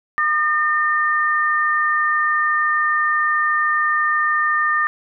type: tone pair together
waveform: sine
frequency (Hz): 1213.5 / 1813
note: D#6 / A#6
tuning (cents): -44 / -49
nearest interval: perfect fifth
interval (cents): 695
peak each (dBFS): -18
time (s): 0.18-4.87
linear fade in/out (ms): 0
effects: none